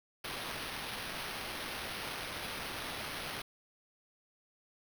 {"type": "noise with sample-and-hold", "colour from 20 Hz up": "blue", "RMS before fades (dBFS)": -41, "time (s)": [0.24, 3.42], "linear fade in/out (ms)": 5, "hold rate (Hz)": 7350, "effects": []}